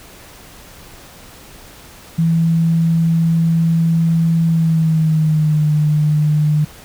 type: tone with pitch glide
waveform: sine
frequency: 164.81 to 151.13 Hz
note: E3 to D3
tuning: 0 to +50 cents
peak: -11 dBFS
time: 2.18-6.65 s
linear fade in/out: 10 ms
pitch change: -150 cents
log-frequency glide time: 4.47-5.68 s
effects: pink hiss -40 dBFS RMS until 6.84 s